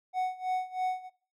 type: tone with tremolo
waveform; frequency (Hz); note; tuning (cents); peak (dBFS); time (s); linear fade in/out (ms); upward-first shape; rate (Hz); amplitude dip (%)
triangle; 741; F#5; +2; -24; 0.13-1.1; 50; sine; 3.1; 90
effects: noise-tail reverb RT60 0.4 s tail -19 dB re dry